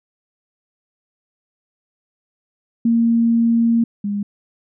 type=tone pair in turn; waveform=sine; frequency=231.4 / 203.6 Hz; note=A#3 / G#3; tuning=-13 / -34 cents; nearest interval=major second; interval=221 cents; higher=first; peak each=-12 / -19 dBFS; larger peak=first; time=2.85-3.84 / 4.04-4.23 s; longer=first; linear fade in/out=5 ms; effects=none